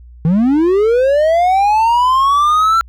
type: linear sweep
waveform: triangle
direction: up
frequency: 152.4 to 1360 Hz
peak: -7 dBFS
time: 0.25-2.81 s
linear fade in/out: 0 ms
effects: added 60 Hz sine -35 dBFS peak until 2.88 s